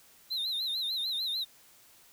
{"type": "tone with vibrato", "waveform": "triangle", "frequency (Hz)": 3872, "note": "B7", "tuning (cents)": -35, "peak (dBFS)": -29, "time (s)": [0.3, 1.45], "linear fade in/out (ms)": 20, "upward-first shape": "sine", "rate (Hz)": 6.7, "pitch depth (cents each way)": 120, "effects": ["white hiss -59 dBFS RMS until 2.12 s"]}